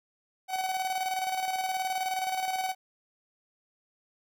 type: tone with tremolo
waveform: 45% pulse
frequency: 753 Hz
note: F#5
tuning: 30 cents sharp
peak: -27 dBFS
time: 0.48-2.75 s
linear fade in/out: 50 ms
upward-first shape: square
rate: 19 Hz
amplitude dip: 45%
effects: none